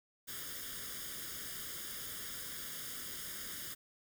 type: noise with comb filter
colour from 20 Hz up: white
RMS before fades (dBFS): -44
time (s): 0.27-3.75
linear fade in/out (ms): 20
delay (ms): 0.59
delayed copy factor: +0.8
effects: none